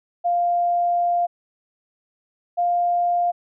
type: tone pair in turn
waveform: sine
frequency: 698.5 / 701 Hz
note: F5 / F5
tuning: 0 / +6 cents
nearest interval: unison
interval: 6 cents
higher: second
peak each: -17 dBFS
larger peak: neither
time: 0.24-1.27 / 2.57-3.32 s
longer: first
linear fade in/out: 20 ms
effects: none